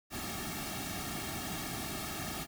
pink noise with comb filter, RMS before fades -39 dBFS, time 0.1-2.47 s, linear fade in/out 50 ms, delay 2 ms, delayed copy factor -0.9, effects none

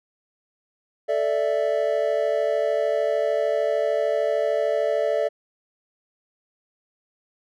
triangle chord, A suspended fourth, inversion none, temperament just, 440 / 586.7 / 660 Hz, A4 / D5 / E5, 0 / -2 / +2 cents, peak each -24 / -21 / -23 dBFS, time 1.08-5.29 s, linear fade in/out 20 ms, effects none

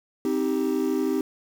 triangle chord, C minor, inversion none, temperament just, 261.6 / 314 / 392.4 Hz, C4 / Eb4 / G4, 0 / +16 / +2 cents, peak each -24 dBFS, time 0.25-1.21 s, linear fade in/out 2 ms, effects tanh soft clip ceiling -12 dBFS + 7-bit

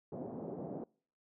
pink band-pass noise, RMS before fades -43 dBFS, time 0.12-0.84 s, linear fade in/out 2 ms, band 160 to 640 Hz, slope 24 dB/octave, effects noise-tail reverb RT60 0.5 s tail -26 dB re dry

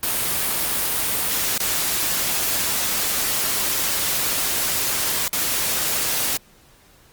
white noise with dropouts, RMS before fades -22 dBFS, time 0.03-6.37 s, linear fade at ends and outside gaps 1 ms, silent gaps 1.579-1.602 / 5.28-5.33 s, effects pink hiss -53 dBFS RMS until 7.12 s + Opus 32 kbps

